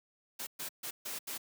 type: noise bursts at uneven times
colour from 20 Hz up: white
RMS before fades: -40 dBFS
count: 5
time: 0.39-0.47 / 0.59-0.69 / 0.83-0.91 / 1.05-1.19 / 1.27-1.38 s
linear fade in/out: 10 ms
effects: high-pass 150 Hz 12 dB/octave